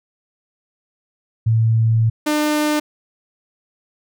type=tone pair in turn; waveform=sine / sawtooth; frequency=112.7 / 300.9 Hz; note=A2 / D4; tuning=+42 / +42 cents; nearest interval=octave + perfect fourth; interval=1700 cents; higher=second; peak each=-12 dBFS; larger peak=neither; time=1.46-2.1 / 2.26-2.8 s; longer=first; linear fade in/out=10 ms; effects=none